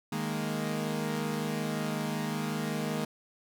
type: chord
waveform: sawtooth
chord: D# suspended fourth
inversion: none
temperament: equal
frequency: 155.56 / 207.7 / 233.1 Hz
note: D#3 / G#3 / A#3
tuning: 0 / 0 / 0 cents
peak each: -31 dBFS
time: 0.12-3.05 s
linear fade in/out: 5 ms
effects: none